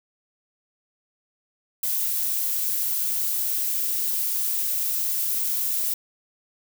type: noise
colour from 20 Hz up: violet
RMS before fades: -25 dBFS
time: 1.83-5.94 s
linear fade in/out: 5 ms
effects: none